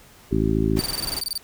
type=harmonic tone; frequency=54.1 Hz; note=A1; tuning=29 cents flat; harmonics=1 / 2 / 3 / 4 / 5 / 6 / 7; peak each=-26 / -26 / -26 / -26 / -26 / -26 / -26 dBFS; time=0.31-0.81 s; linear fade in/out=10 ms
type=noise; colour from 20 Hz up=pink; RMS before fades=-33 dBFS; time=0.76-1.21 s; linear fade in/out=10 ms
type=tone bursts; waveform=sawtooth; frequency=4605 Hz; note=D8; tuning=35 cents flat; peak=-21 dBFS; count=13; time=0.79-1.377 s; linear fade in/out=0 ms; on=23 ms; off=24 ms
effects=pink hiss -50 dBFS RMS until 1.43 s